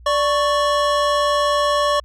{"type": "tone pair together", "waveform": "square", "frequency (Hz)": [586, 1108.7], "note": ["D5", "C#6"], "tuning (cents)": [-4, 0], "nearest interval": "major seventh", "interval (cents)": 1104, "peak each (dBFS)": -19, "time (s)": [0.06, 2], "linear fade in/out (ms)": 5, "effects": ["added 60 Hz sine -40 dBFS peak until 2.04 s", "low-pass 7000 Hz 12 dB/octave"]}